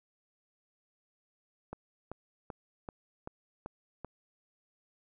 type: click train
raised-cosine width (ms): 1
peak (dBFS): -26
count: 7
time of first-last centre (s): 1.73-4.047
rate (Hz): 2.59
effects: none